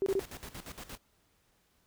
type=tone bursts; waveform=sine; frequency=388.6 Hz; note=G4; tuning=15 cents flat; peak=-26 dBFS; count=3; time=0.02-0.194 s; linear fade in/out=0 ms; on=42 ms; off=24 ms
type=noise with tremolo; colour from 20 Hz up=pink; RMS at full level=-44 dBFS; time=0.08-0.98 s; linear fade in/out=10 ms; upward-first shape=square; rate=8.6 Hz; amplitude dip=75%
effects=pink hiss -71 dBFS RMS until 1.86 s